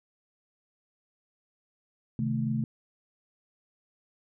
sine chord, A diminished, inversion first, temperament equal, 130.81 / 155.56 / 220 Hz, C3 / Eb3 / A3, 0 / 0 / 0 cents, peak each -30 / -34 / -29 dBFS, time 2.19-2.64 s, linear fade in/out 2 ms, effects none

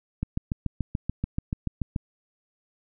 click train, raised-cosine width 5 ms, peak -14 dBFS, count 13, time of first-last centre 0.23-1.962 s, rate 6.93 Hz, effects none

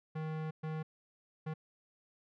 square tone bursts at uneven times, 156.9 Hz, D#3, 15 cents sharp, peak -37 dBFS, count 3, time 0.15-0.51 / 0.63-0.83 / 1.46-1.54 s, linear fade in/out 10 ms, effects low-pass 2000 Hz 12 dB/octave

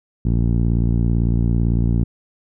10% pulse tone with low-pass filter, 57.9 Hz, A#1, 11 cents flat, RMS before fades -17 dBFS, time 0.25-2.04 s, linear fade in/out 5 ms, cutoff 190 Hz, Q 0.65, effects none

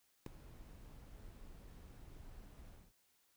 brown noise with ADSR envelope, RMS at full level -34 dBFS, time 0.26-2.93 s, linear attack 3 ms, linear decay 4 ms, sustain -21 dB, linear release 200 ms, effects white hiss -75 dBFS RMS until 3.36 s

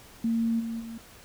sine tone with level steps, 228.7 Hz, A#3, 33 cents flat, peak -23 / -30 / -36 dBFS, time 0.24-0.98 s, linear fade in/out 5 ms, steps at 0.59 / 0.79 s, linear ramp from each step 20 ms, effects pink hiss -51 dBFS RMS until 1.24 s

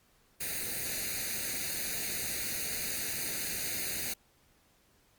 white noise with comb filter, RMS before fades -35 dBFS, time 0.4-4.14 s, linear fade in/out 10 ms, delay 0.46 ms, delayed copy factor +0.8, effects pink hiss -67 dBFS RMS until 5.18 s + Opus 48 kbps

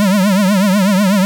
square tone with vibrato, 196.5 Hz, G3, 4 cents sharp, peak -10 dBFS, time 0-1.25 s, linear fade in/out 0 ms, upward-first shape triangle, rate 8.1 Hz, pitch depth 160 cents each way, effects none

